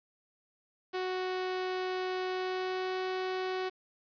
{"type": "tone with pitch glide", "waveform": "sawtooth", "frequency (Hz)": [370, 372.6], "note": ["F#4", "F#4"], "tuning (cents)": [0, 12], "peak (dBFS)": -28, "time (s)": [0.93, 3.7], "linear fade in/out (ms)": 20, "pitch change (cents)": 12, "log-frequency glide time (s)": [2.28, 3], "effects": ["resampled to 11025 Hz", "9-bit"]}